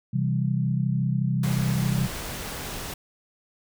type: chord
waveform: sine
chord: C major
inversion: none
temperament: equal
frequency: 130.81 / 164.81 / 196 Hz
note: C3 / E3 / G3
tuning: 0 / 0 / 0 cents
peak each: -24 / -27 / -28 dBFS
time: 0.13-2.07 s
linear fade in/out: 10 ms
type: noise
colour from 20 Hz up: pink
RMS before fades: -34 dBFS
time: 1.43-2.94 s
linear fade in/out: 5 ms
effects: none